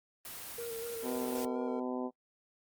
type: noise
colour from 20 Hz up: white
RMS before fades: -44 dBFS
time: 0.25-1.45 s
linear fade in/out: 2 ms
type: tone with vibrato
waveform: triangle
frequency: 463.1 Hz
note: A#4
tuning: 11 cents flat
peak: -36 dBFS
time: 0.58-1.8 s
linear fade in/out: 5 ms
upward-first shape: square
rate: 4.1 Hz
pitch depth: 25 cents each way
type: harmonic tone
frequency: 126.2 Hz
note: B2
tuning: 38 cents sharp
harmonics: 2 / 3 / 4 / 5 / 6 / 7 / 8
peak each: -36 / -40 / -42 / -44 / -46 / -47 / -48 dBFS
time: 1.02-2.11 s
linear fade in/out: 50 ms
effects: noise-tail reverb RT60 0.1 s tail -23 dB re dry + Opus 24 kbps